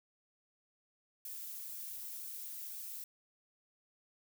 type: noise with flanger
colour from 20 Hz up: violet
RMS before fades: -45 dBFS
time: 1.25-3.04 s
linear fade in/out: 2 ms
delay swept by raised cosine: 0.99 to 3.39 ms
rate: 2 Hz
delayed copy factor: -0.55
effects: none